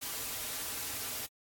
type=noise with comb filter; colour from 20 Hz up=white; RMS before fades=-38 dBFS; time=0.01-1.27 s; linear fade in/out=20 ms; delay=5.5 ms; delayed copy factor=-0.55; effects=AAC 64 kbps